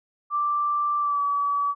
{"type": "tone with pitch glide", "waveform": "sine", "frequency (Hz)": [1174.7, 1143.9], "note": ["D6", "D6"], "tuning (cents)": [0, -46], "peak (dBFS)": -21, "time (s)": [0.3, 1.75], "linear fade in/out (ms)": 50, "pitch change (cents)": -46, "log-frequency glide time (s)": [0.99, 1.22], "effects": []}